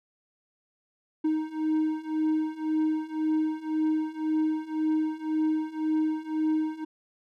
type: beating tone pair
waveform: triangle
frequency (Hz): 311.1 / 313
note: D#4 / D#4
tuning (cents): 0 / +10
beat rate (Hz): 1.9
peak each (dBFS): -27 / -25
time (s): 1.24-6.85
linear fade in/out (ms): 10
effects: none